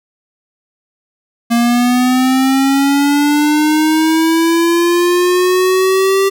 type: linear sweep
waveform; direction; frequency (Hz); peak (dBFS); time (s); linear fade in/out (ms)
square; up; 233.1 to 392; -10; 1.5-6.3; 20
effects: none

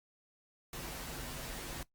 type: noise with comb filter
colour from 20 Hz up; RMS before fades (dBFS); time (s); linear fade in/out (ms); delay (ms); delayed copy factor
pink; -43; 0.73-1.83; 2; 10; -0.7
effects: noise-tail reverb RT60 0.1 s tail -18 dB re dry + Opus 48 kbps

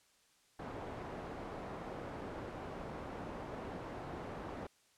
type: low-pass noise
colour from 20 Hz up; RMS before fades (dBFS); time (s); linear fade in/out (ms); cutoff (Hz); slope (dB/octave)
white; -45; 0.59-4.67; 5; 750; 12
effects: white hiss -70 dBFS RMS until 4.97 s + low-pass 9000 Hz 12 dB/octave

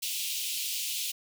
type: high-pass noise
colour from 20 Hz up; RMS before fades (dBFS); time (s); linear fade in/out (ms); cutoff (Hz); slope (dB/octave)
pink; -33; 0.02-1.12; 10; 2600; 48
effects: none

